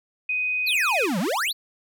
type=tone; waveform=sine; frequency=2500 Hz; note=D#7; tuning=8 cents sharp; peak=-22 dBFS; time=0.29-1.06 s; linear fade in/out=5 ms
type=exponential two-way sweep; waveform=square; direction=down then up; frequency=4699 to 164.81 to 4699 Hz; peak=-23 dBFS; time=0.66-1.53 s; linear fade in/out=20 ms; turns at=1.19 s
effects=none